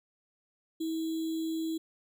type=tone with sample-and-hold; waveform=sine; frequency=322.9 Hz; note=E4; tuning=36 cents flat; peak=-30 dBFS; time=0.8-1.78 s; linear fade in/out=10 ms; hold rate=3675 Hz; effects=none